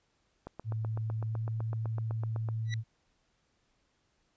click train, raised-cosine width 1 ms, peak -27 dBFS, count 17, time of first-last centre 0.47-2.488 s, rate 7.93 Hz
sine tone with pitch glide, 110.4 to 111.62 Hz, A2 to A2, +6 to +25 cents, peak -31 dBFS, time 0.64-2.84 s, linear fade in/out 50 ms, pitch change +19 cents, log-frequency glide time 1.28-1.36 s
25% pulse tone with exponential growth, 1956 Hz, B6, 17 cents flat, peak -29 dBFS, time 2.65-2.74 s, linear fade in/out 1 ms, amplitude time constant 18 ms
effects pink hiss -74 dBFS RMS until 4.36 s + resampled to 16000 Hz

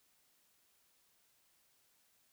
silence, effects white hiss -73 dBFS RMS until 2.32 s

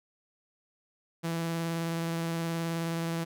sawtooth tone with vibrato, 166.2 Hz, E3, 15 cents sharp, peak -26 dBFS, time 1.23-3.25 s, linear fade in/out 20 ms, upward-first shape sine, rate 19 Hz, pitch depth 14 cents each way, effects none

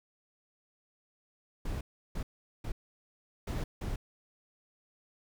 brown noise bursts at uneven times, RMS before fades -35 dBFS, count 5, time 1.65-1.81 / 2.15-2.23 / 2.64-2.72 / 3.47-3.64 / 3.81-3.96 s, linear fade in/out 5 ms, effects none

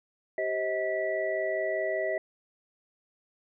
sine tone cluster, 388.9 / 530 / 635 / 1959 Hz, G4 / C5 / D#5 / B6, -14 / +22 / +35 / -15 cents, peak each -34 / -36 / -29 / -35 dBFS, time 0.38-2.18 s, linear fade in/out 2 ms, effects none

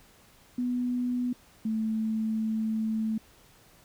sine tone pair in turn, 246.9 / 220 Hz, B3 / A3, 0 / 0 cents, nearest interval major second, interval 200 cents, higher first, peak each -26 dBFS, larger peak neither, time 0.58-1.33 / 1.65-3.18 s, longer second, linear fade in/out 5 ms, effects pink hiss -58 dBFS RMS until 3.84 s

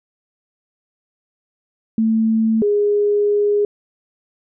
sine tone pair in turn, 222.4 / 412.4 Hz, A3 / G#4, +19 / -12 cents, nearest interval major seventh, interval 1069 cents, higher second, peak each -13 dBFS, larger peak neither, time 1.98-2.62 / 2.62-3.65 s, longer second, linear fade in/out 2 ms, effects none

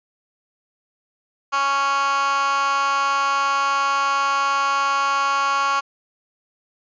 15% pulse tone with high-pass filter, 277.2 Hz, C#4, in tune, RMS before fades -20 dBFS, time 1.52-5.81 s, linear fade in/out 20 ms, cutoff 1200 Hz, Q 4, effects resampled to 16000 Hz

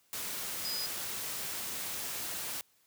sine tone in noise, 4965 Hz, D#8, 5 cents flat, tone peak -35 dBFS, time 0.65-0.86 s, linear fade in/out 0 ms, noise white, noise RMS -38 dBFS, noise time 0.13-2.61 s, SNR 0 dB, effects white hiss -69 dBFS RMS until 2.86 s + high-pass 60 Hz 12 dB/octave

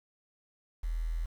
sine tone with quantisation, 41 Hz, E1, 9 cents flat, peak -30 dBFS, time 0.83-1.26 s, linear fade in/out 10 ms, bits 9, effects none

